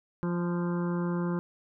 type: harmonic tone with a mistuned harmonic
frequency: 174.4 Hz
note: F3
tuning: 2 cents flat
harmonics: 1 / 2 / 3 / 5 / 6 / 7 / 8 / 9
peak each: -28 / -34 / -41 / -45 / -42 / -47 / -47 / -50 dBFS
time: 0.23-1.39 s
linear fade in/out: 0 ms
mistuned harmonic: 6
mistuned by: -20 cents
effects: none